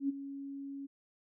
sine tone with ADSR envelope, 277.2 Hz, C#4, in tune, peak -27 dBFS, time 0-0.87 s, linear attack 91 ms, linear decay 19 ms, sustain -13 dB, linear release 18 ms, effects none

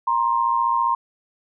sine tone pair together, 939 / 1054 Hz, A#5 / C6, +12 / +12 cents, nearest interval major second, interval 200 cents, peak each -20 dBFS, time 0.07-0.95 s, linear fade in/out 5 ms, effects none

